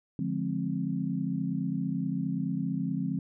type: chord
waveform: sine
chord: D half-diminished seventh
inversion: none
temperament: just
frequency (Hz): 146.83 / 176.2 / 211.4 / 264.3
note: D3 / F3 / Ab3 / C4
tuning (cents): 0 / +16 / +31 / +18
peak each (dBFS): -35 / -32 / -35 / -33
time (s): 0.19-3.19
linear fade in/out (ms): 2
effects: none